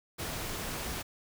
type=noise; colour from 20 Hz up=pink; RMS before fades=-37 dBFS; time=0.18-1.03 s; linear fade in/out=20 ms; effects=none